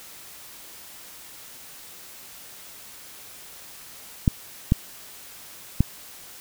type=clicks; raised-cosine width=5 ms; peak=-4 dBFS; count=3; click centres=4.278 / 4.721 / 5.806 s; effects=white hiss -44 dBFS RMS until 6.4 s